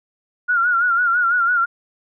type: tone with vibrato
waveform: sine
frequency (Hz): 1416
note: F6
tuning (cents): +23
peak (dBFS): -14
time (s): 0.48-1.66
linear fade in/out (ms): 20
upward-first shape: sine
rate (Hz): 6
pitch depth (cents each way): 74
effects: none